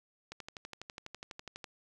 click train, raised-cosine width 0.2 ms, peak -26 dBFS, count 17, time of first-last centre 0.32-1.642 s, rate 12.1 Hz, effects none

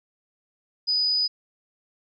sine tone, 4972 Hz, D#8, 2 cents flat, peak -20 dBFS, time 0.87-1.28 s, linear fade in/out 20 ms, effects none

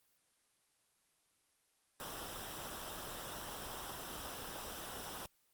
pink noise with comb filter, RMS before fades -45 dBFS, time 2-5.26 s, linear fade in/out 0 ms, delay 0.45 ms, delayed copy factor -0.6, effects white hiss -75 dBFS RMS until 5.53 s + Opus 24 kbps

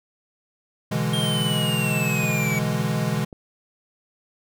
square chord, E dominant seventh, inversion second, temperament equal with one note detuned, 125.19 / 146.83 / 164.81 / 207.7 Hz, B2 / D3 / E3 / G#3, +24 / 0 / 0 / 0 cents, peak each -28 dBFS, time 0.91-3.25 s, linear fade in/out 10 ms
square linear sweep, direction down, 3212 to 2258 Hz, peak -26 dBFS, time 1.13-2.59 s, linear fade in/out 5 ms
clicks, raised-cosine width 2 ms, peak -26 dBFS, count 11, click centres 2.234 / 2.304 / 2.461 / 2.522 / 2.552 / 2.602 / 2.659 / 2.722 / 2.812 / 3.167 / 3.328 s
effects none

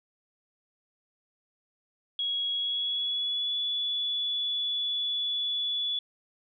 sine tone with pitch glide, 3322 to 3429 Hz, G#7 to A7, 0 to -45 cents, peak -27 dBFS, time 2.19-5.99 s, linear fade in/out 2 ms, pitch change +55 cents, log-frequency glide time 2.52-3.55 s, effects none

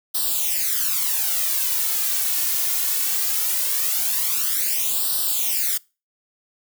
blue noise with flanger, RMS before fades -22 dBFS, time 0.14-5.78 s, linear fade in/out 10 ms, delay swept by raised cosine 0.22 to 2.82 ms, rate 0.2 Hz, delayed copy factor +0.9, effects noise-tail reverb RT60 0.3 s tail -24 dB re dry

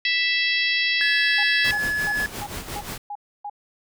harmonic tone, 659.3 Hz, E5, in tune, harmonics 3 / 4 / 5 / 6 / 7 / 8, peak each -23 / -25 / -27 / -29 / -30 / -31 dBFS, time 0.05-1.71 s, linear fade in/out 2 ms
triangle tone, 1706 Hz, G#6, 46 cents sharp, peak -20 dBFS, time 1.01-2.26 s, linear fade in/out 0 ms
sine tone bursts, 823 Hz, G#5, 16 cents flat, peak -29 dBFS, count 7, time 1.38-3.498 s, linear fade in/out 5 ms, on 54 ms, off 290 ms
pink noise with tremolo, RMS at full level -31 dBFS, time 1.64-2.98 s, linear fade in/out 5 ms, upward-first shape sine, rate 5.7 Hz, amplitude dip 65%
effects none

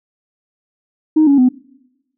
sine tone with pitch steps, 311.1 / 280.4 / 252.7 Hz, D#4 / C#4 / B3, 0 / +20 / +40 cents, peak -6 dBFS, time 1.16-1.49 s, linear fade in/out 10 ms, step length 110 ms, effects noise-tail reverb RT60 1.0 s tail -24 dB re dry + tanh soft clip ceiling -4 dBFS

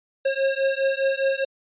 square beating tone pair, 538 / 542.9 Hz, C5 / C#5, +48 / -36 cents, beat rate 4.9 Hz, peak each -24 dBFS, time 0.25-1.45 s, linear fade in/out 10 ms, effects resampled to 8000 Hz

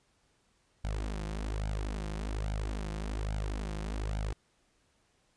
sawtooth tone with flanger, 52.1 Hz, G#1, 6 cents sharp, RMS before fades -35 dBFS, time 0.84-4.33 s, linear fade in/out 5 ms, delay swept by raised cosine 1.3 to 5.8 ms, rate 1.2 Hz, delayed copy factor +0.9, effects pink hiss -71 dBFS RMS until 5.36 s + resampled to 22050 Hz

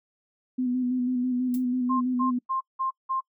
sine tone with vibrato, 250.5 Hz, B3, 25 cents sharp, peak -23 dBFS, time 0.58-2.39 s, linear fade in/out 10 ms, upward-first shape square, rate 6.1 Hz, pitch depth 26 cents each way
violet noise with exponential decay, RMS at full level -37 dBFS, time 1.54-1.65 s, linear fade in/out 1 ms, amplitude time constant 23 ms
sine tone bursts, 1057 Hz, C6, 17 cents sharp, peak -24 dBFS, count 5, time 1.89-3.21 s, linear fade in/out 20 ms, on 120 ms, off 180 ms
effects noise-tail reverb RT60 0.1 s tail -25 dB re dry

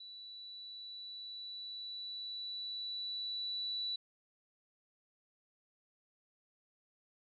sine tone with level ramp, 3951 Hz, B7, in tune, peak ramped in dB -48 to -35 dBFS, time 0-3.96 s, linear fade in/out 5 ms, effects none

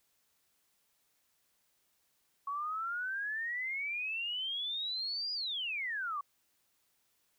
sine exponential two-way sweep, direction up then down, 1108.7 to 4938 to 1108.7 Hz, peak -34 dBFS, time 2.47-6.21 s, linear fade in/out 5 ms, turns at 5.33 s, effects white hiss -75 dBFS RMS until 7.38 s

